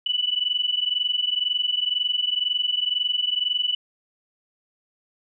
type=tone pair together; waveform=sine; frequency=2957 / 2979 Hz; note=F#7 / F#7; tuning=-2 / +11 cents; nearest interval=unison; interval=13 cents; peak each=-24 dBFS; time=0.06-3.75 s; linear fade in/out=5 ms; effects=none